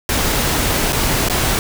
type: noise with dropouts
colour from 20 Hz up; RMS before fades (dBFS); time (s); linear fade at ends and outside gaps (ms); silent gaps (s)
pink; -17; 0.09-1.59; 1; 0.924-0.929 / 1.286-1.298
effects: none